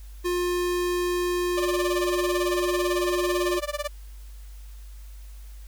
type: tone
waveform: square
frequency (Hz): 354.9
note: F4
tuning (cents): +28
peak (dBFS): -24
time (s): 0.24-3.6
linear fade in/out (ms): 20
type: tone with tremolo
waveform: sawtooth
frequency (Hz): 587.3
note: D5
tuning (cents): 0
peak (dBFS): -21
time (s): 1.57-3.88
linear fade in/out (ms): 10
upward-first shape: sine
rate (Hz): 18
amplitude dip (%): 100
effects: added 50 Hz sine -39 dBFS peak until 5.67 s + white hiss -56 dBFS RMS until 5.67 s